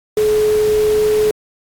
sine tone in noise, 426.5 Hz, G#4, 46 cents sharp, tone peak -11 dBFS, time 0.17-1.31 s, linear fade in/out 2 ms, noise pink, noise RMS -28 dBFS, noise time 0.17-1.31 s, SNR +14 dB, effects AAC 64 kbps

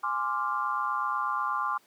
sine chord, D half-diminished seventh, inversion second, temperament equal, 830.6 / 1046.5 / 1174.7 / 1396.9 Hz, Ab5 / C6 / D6 / F6, 0 / 0 / 0 / 0 cents, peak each -36 / -31 / -30 / -35 dBFS, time 0.03-1.78 s, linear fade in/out 10 ms, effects pink hiss -62 dBFS RMS until 1.86 s + high-pass 300 Hz 12 dB/octave

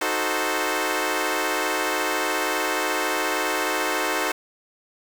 10% pulse chord, D# diminished seventh, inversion none, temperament equal, 311.1 / 370 / 440 / 523.3 Hz, D#4 / F#4 / A4 / C5, 0 / 0 / 0 / 0 cents, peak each -20 dBFS, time 0.01-4.32 s, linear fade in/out 5 ms, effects 7-bit

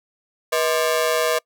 sawtooth ring-modulated tone, 560 Hz, C#5, 18 cents sharp, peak -11 dBFS, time 0.52-1.39 s, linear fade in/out 10 ms, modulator 75 Hz, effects noise-tail reverb RT60 0.1 s tail -25 dB re dry

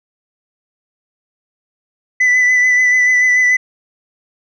sine tone with vibrato, 1995 Hz, B6, 17 cents sharp, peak -6 dBFS, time 2.2-3.57 s, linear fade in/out 10 ms, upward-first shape sine, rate 6.9 Hz, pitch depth 21 cents each way, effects tanh soft clip ceiling -8 dBFS

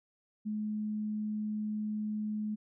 sine tone, 212.7 Hz, G#3, 42 cents sharp, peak -32 dBFS, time 0.45-2.56 s, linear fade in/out 20 ms, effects none

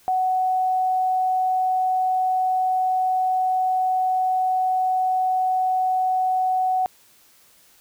sine tone, 745 Hz, F#5, 12 cents sharp, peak -18 dBFS, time 0.08-6.86 s, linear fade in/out 0 ms, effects white hiss -55 dBFS RMS until 7.8 s

